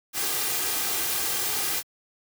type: noise with comb filter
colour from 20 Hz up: white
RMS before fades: -27 dBFS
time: 0.13-1.83 s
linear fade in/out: 50 ms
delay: 2.5 ms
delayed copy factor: +0.55
effects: high-pass 100 Hz 12 dB/octave